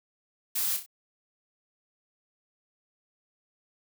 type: noise with echo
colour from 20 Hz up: blue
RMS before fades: -29 dBFS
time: 0.55-0.77 s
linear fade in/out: 10 ms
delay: 31 ms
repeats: 3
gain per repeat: -7 dB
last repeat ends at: 0.863 s
effects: none